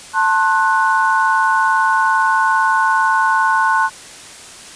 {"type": "chord", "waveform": "sine", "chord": "F# diminished", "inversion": "first", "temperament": "just", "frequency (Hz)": [888, 1065.6, 1480], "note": ["A5", "C6", "F#6"], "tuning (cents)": [16, 31, 0], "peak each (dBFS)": -16, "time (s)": [0.13, 3.9], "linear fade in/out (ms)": 50, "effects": ["white hiss -36 dBFS RMS until 4.75 s", "resampled to 22050 Hz"]}